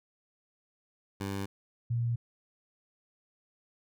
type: tone pair in turn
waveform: 15% pulse / sine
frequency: 98.5 / 118.02 Hz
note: G2 / A#2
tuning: +9 / +22 cents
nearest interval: minor third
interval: 313 cents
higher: second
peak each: -27 / -27 dBFS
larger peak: neither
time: 1.2-1.46 / 1.9-2.16 s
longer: neither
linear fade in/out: 10 ms
effects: none